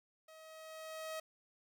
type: tone with level ramp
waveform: sawtooth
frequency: 635 Hz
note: D#5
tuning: 35 cents sharp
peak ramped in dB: -52 to -36 dBFS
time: 0.28-1.2 s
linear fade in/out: 5 ms
effects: none